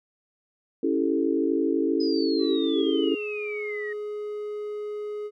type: chord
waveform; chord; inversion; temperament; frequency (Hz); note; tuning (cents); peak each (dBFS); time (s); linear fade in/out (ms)
sine; A dominant seventh; first; equal; 277.2 / 329.6 / 392 / 440; C#4 / E4 / G4 / A4; 0 / 0 / 0 / 0; -26 / -25 / -29 / -28; 0.83-3.15; 5
type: exponential sweep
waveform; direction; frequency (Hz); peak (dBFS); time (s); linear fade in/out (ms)
sine; down; 5070 to 1859; -33; 2-3.93; 5
type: tone with pitch glide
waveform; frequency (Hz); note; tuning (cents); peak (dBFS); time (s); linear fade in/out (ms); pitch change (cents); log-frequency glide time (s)
triangle; 381.7 to 418.7; G4 to G#4; -46 to +14; -28; 2.38-5.31; 50; +160; 2.49-3.08
effects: none